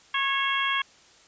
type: harmonic tone with a mistuned harmonic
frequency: 546 Hz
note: C#5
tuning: 26 cents flat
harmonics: 2 / 3 / 4 / 5 / 6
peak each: -28 / -29 / -30 / -32 / -30 dBFS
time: 0.14-0.82 s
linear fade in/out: 5 ms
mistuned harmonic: 3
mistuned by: +23 cents
effects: white hiss -55 dBFS RMS until 1.27 s + resampled to 16000 Hz